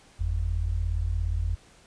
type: tone pair together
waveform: sine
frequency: 47.42 / 84.5 Hz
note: F#1 / E2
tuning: +43 / +43 cents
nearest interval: minor seventh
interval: 1000 cents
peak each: -27 dBFS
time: 0.19-1.56 s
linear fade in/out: 20 ms
effects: pink hiss -56 dBFS RMS until 1.86 s + resampled to 22050 Hz